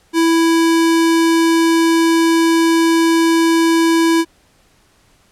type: tone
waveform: square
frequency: 330 Hz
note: E4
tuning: 2 cents sharp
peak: -11 dBFS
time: 0.13-4.25 s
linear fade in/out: 50 ms
effects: pink hiss -54 dBFS RMS until 5.31 s + low-pass 11000 Hz 12 dB/octave